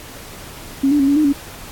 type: tone with pitch steps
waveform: sine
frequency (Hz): 272.6 / 292.9 / 273.4 / 283.7 / 306 / 282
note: C#4 / D4 / C#4 / C#4 / D#4 / C#4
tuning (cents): -29 / -5 / -24 / +40 / -29 / +30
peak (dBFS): -11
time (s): 0.83-1.328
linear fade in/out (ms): 10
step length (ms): 83
effects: pink hiss -36 dBFS RMS until 1.71 s + AAC 64 kbps